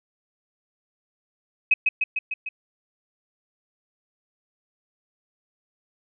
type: tone with echo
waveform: sine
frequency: 2543 Hz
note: D#7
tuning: 37 cents sharp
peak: -13 dBFS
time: 1.71-1.74 s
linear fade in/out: 5 ms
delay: 150 ms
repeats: 5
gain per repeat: -3 dB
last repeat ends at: 2.49 s
effects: none